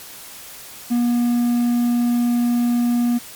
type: tone with quantisation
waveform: triangle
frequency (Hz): 240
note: B3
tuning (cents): -49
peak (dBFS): -13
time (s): 0.9-3.19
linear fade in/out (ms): 20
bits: 7
effects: white hiss -38 dBFS RMS until 3.35 s + MP3 96 kbps